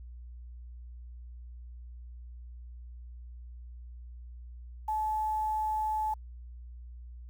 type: tone with quantisation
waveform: sine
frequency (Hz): 863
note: A5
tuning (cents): -34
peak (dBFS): -28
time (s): 4.88-6.14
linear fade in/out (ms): 5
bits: 9
effects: added 60 Hz sine -43 dBFS peak until 7.29 s